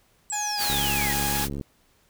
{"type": "exponential sweep", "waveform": "sine", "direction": "down", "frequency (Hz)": [7902, 1864.7], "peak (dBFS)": -28, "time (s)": [0.3, 1.13], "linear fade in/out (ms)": 0}
{"type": "tone with vibrato", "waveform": "sawtooth", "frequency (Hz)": 830, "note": "G#5", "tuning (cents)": -1, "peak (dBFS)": -25, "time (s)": [0.32, 1.45], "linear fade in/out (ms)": 10, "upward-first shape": "square", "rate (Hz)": 2, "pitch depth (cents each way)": 9}
{"type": "noise", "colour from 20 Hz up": "white", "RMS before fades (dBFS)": -28, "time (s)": [0.57, 1.49], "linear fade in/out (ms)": 50}
{"type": "click train", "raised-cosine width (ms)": 3, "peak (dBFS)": -20, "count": 65, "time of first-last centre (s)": [0.7, 1.612], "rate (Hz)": 70.2}
{"effects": ["pink hiss -63 dBFS RMS until 2.09 s"]}